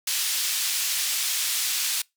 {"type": "band-pass noise", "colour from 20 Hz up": "pink", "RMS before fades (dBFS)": -26, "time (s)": [0.07, 2.02], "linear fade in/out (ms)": 5, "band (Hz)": [3300, 16000], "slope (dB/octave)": 12, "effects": ["noise-tail reverb RT60 0.2 s tail -25 dB re dry"]}